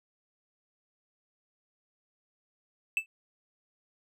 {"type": "tone with exponential decay", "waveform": "triangle", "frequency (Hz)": 2637, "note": "E7", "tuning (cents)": 0, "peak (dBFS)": -19, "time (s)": [2.97, 3.06], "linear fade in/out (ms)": 1, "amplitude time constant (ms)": 18, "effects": []}